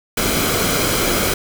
pink noise with comb filter, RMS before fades -18 dBFS, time 0.17-1.34 s, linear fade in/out 5 ms, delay 1.1 ms, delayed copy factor -0.5, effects none

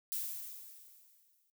violet noise with exponential decay, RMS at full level -36 dBFS, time 0.12-1.5 s, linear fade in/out 0 ms, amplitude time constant 300 ms, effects noise-tail reverb RT60 0.1 s tail -19 dB re dry

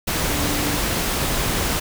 sine tone in noise, 293.7 Hz, D4, in tune, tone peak -27 dBFS, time 0.29-0.77 s, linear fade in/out 10 ms, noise pink, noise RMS -22 dBFS, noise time 0.07-1.8 s, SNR -8 dB, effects none

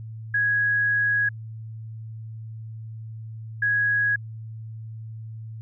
sine tone pair in turn, 1661.2 / 1661.2 Hz, G#6 / G#6, 0 / 0 cents, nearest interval unison, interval 0 cents, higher neither, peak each -19 dBFS, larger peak neither, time 0.34-1.29 / 3.62-4.16 s, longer first, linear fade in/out 5 ms, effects added 111 Hz sine -34 dBFS peak until 5.61 s

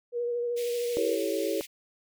sine tone with vibrato, 478.9 Hz, A#4, 47 cents sharp, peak -27 dBFS, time 0.12-1.18 s, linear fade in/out 50 ms, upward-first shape sine, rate 13 Hz, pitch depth 20 cents each way
pink high-pass noise, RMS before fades -42 dBFS, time 0.56-1.67 s, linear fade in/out 20 ms, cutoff 2100 Hz, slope 48 dB/octave
sine chord, A dominant seventh, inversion second, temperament equal, 329.6 / 392 / 440 / 554.4 Hz, E4 / G4 / A4 / C#5, 0 / 0 / 0 / 0 cents, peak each -32 dBFS, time 0.97-1.61 s, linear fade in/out 0 ms
effects none

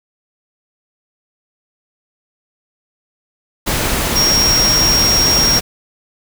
sine tone in noise, 5590 Hz, F8, 1 cent sharp, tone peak -11 dBFS, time 4.15-5.6 s, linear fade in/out 20 ms, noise pink, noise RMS -17 dBFS, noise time 3.66-5.61 s, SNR +3 dB, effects none

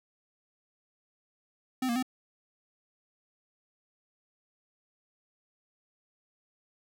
square tone with pitch steps, 257.6 / 235.4 / 256.2 Hz, C4 / A#3 / C4, -27 / +17 / -36 cents, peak -28 dBFS, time 1.82-2.027 s, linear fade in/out 5 ms, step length 69 ms, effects none

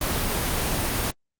pink noise, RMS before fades -25 dBFS, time 0.01-1.11 s, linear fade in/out 5 ms, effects Opus 24 kbps

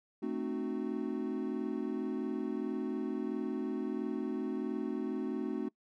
triangle chord, A diminished seventh, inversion none, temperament equal with one note detuned, 220 / 261.6 / 304.5 / 370 Hz, A3 / C4 / Eb4 / Gb4, 0 / 0 / -37 / 0 cents, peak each -37 / -36 / -37 / -37 dBFS, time 0.22-5.69 s, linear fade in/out 10 ms, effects noise-tail reverb RT60 0.1 s tail -23 dB re dry

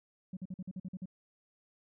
sine tone bursts, 185 Hz, F#3, in tune, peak -36 dBFS, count 9, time 0.33-1.057 s, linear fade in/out 5 ms, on 39 ms, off 47 ms, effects tanh soft clip ceiling -35 dBFS

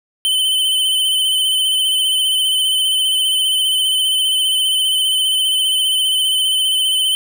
square tone with vibrato, 3055 Hz, G7, 45 cents flat, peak -14 dBFS, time 0.25-7.15 s, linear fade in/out 0 ms, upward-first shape triangle, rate 15 Hz, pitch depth 40 cents each way, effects none

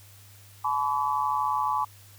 sine tone cluster, 855 / 1008 / 1140 Hz, A5 / B5 / C#6, -50 / +35 / +48 cents, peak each -28 dBFS, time 0.64-1.85 s, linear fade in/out 10 ms, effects added 100 Hz sine -51 dBFS peak until 2.18 s + white hiss -54 dBFS RMS until 2.18 s

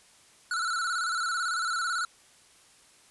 square tone with vibrato, 1396.9 Hz, F6, in tune, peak -28 dBFS, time 0.51-2.05 s, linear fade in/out 2 ms, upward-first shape square, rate 18 Hz, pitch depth 74 cents each way, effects white hiss -58 dBFS RMS until 3.1 s + resampled to 24000 Hz

